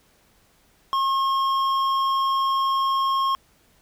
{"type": "tone with hard clipping", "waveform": "sine", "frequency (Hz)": 1078, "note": "C#6", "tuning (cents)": -49, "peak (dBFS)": -21, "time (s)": [0.93, 3.35], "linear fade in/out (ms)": 0, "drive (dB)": 8, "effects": ["pink hiss -60 dBFS RMS until 3.81 s"]}